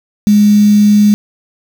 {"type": "tone with quantisation", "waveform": "sine", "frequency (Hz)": 207.7, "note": "G#3", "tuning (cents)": 0, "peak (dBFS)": -4, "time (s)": [0.27, 1.14], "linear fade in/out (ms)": 0, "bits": 4, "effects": []}